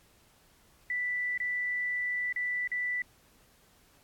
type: tone with dropouts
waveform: sine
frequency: 1975.5 Hz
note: B6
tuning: in tune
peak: -29 dBFS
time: 0.9-3.02 s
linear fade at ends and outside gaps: 2 ms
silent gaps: 1.377-1.401 / 2.326-2.361 / 2.675-2.716 s
effects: pink hiss -63 dBFS RMS until 4.03 s + AAC 64 kbps